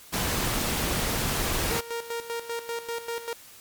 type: noise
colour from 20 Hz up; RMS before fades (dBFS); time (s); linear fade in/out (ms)
pink; -27; 0.12-1.81; 20
type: tone with tremolo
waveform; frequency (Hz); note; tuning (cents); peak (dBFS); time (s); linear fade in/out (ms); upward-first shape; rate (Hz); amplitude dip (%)
sawtooth; 466.2; A#4; 0; -25; 1.71-3.33; 0; square; 5.1; 70
effects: white hiss -49 dBFS RMS until 3.6 s + MP3 96 kbps